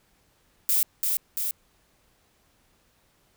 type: noise with echo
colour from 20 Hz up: violet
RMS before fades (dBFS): -22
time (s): 0.69-0.83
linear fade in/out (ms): 0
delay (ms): 340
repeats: 2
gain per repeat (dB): -3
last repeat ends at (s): 1.51
effects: pink hiss -65 dBFS RMS until 3.36 s